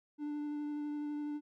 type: tone with vibrato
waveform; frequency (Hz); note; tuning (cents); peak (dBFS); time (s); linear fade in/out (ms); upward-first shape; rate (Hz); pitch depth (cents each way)
triangle; 295.4; D4; +10; -34; 0.18-1.41; 50; sine; 12; 11
effects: none